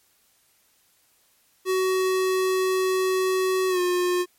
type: tone with pitch glide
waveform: square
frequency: 374.7 to 358 Hz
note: F#4 to F4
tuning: +22 to +43 cents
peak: -21 dBFS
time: 1.65-4.26 s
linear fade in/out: 50 ms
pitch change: -79 cents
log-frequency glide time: 3.69-3.8 s
effects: white hiss -63 dBFS RMS until 4.38 s + MP3 64 kbps